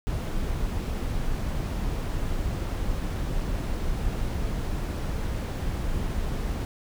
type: noise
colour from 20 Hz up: brown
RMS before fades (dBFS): -28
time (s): 0.07-6.65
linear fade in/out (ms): 0
effects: none